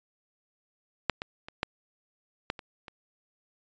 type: clicks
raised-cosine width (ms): 0.3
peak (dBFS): -7 / -18 / -25 / -11 / -13 / -25 / -27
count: 7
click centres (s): 1.097 / 1.219 / 1.485 / 1.631 / 2.501 / 2.592 / 2.882
effects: resampled to 16000 Hz